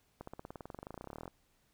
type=accelerating click train; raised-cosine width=1 ms; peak=-30 dBFS; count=28; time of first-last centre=0.21-1.279 s; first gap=64 ms; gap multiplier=0.96; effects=pink hiss -73 dBFS RMS until 1.73 s